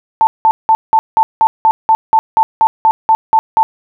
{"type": "tone bursts", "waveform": "sine", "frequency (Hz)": 886, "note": "A5", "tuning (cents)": 12, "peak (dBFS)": -5, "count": 15, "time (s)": [0.21, 3.63], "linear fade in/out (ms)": 0, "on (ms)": 60, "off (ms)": 180, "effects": []}